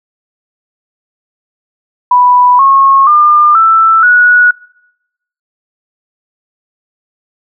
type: tone with pitch steps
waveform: sine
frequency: 987.8 / 1089.7 / 1202.2 / 1326.2 / 1463 Hz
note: B5 / C#6 / D6 / E6 / F#6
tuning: 0 / -30 / +40 / +10 / -20 cents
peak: -3 dBFS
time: 2.11-4.51 s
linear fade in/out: 5 ms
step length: 480 ms
effects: noise-tail reverb RT60 0.9 s tail -25 dB re dry